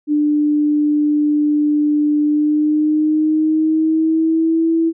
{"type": "tone with pitch glide", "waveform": "sine", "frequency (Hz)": [297.4, 328.1], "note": ["D4", "E4"], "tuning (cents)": [22, -8], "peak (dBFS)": -12, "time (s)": [0.07, 4.93], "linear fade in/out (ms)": 50, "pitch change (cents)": 170, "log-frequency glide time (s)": [2.24, 4.71], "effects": []}